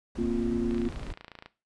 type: noise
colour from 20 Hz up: brown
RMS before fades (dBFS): -37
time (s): 0.15-1.13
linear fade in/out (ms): 5
type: chord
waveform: sine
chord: Bb suspended second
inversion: none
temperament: just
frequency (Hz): 233.1 / 262.2 / 349.6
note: Bb3 / C4 / F4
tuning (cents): 0 / +4 / +2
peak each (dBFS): -28 / -33 / -30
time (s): 0.18-0.89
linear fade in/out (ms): 10
type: click train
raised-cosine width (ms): 0.3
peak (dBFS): -27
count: 22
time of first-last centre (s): 0.71-1.46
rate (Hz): 28
effects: noise-tail reverb RT60 0.3 s tail -17 dB re dry + resampled to 22050 Hz